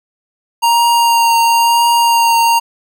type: tone with vibrato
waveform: square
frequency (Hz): 932.3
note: A#5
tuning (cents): 0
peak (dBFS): -9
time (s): 0.62-2.6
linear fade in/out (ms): 20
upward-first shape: triangle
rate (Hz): 0.99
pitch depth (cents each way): 17
effects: none